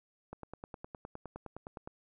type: click train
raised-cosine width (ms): 1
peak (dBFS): -29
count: 16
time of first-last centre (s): 0.33-1.875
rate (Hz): 9.71
effects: none